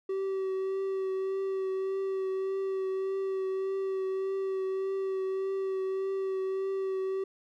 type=tone with vibrato; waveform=triangle; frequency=383.7 Hz; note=G4; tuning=37 cents flat; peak=-27 dBFS; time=0.09-7.24 s; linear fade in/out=5 ms; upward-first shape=triangle; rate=1.7 Hz; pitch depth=20 cents each way; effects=none